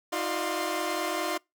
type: tone cluster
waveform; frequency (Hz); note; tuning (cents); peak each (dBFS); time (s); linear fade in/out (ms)
sawtooth; 318.6 / 363.3 / 599 / 697 / 1049; D#4 / F#4 / D5 / F5 / C6; +41 / -32 / +34 / -4 / +4; -31; 0.12-1.38; 10
effects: noise-tail reverb RT60 0.2 s tail -25 dB re dry